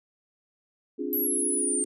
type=chord; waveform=sine; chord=D half-diminished seventh; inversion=third; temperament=equal with one note detuned; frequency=265 / 293.7 / 349.2 / 415.3 Hz; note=C4 / D4 / F4 / Ab4; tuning=+22 / 0 / 0 / 0 cents; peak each=-34 dBFS; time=0.98-1.85 s; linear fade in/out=20 ms
type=linear sweep; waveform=sine; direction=down; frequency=11840 to 8670 Hz; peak=-25 dBFS; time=1.13-1.84 s; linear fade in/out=0 ms
effects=none